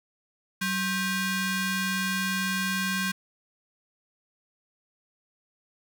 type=ring-modulated tone; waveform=sawtooth; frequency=880 Hz; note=A5; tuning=in tune; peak=-19 dBFS; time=0.61-3.12 s; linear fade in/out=10 ms; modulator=691 Hz; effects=none